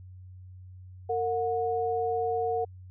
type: tone pair together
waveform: sine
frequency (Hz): 457.7 / 729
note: A#4 / F#5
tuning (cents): -32 / -26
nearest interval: minor sixth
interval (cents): 806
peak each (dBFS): -28 / -29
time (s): 1.09-2.65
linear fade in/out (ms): 10
effects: added 92 Hz sine -44 dBFS peak until 2.9 s